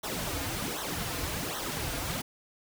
pink noise with flanger, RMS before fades -34 dBFS, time 0.03-2.22 s, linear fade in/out 10 ms, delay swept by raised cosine 0.41 to 5.31 ms, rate 1.3 Hz, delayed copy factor -0.75, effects none

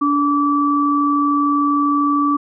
sine tone pair together, 289 / 1156 Hz, D4 / D6, -28 / -28 cents, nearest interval 2 octaves, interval 2400 cents, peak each -16 dBFS, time 0.01-2.37 s, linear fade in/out 10 ms, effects none

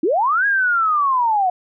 sine linear two-way sweep, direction up then down, 281.3 to 1661.2 to 710 Hz, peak -14 dBFS, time 0.03-1.5 s, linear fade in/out 5 ms, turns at 0.46 s, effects none

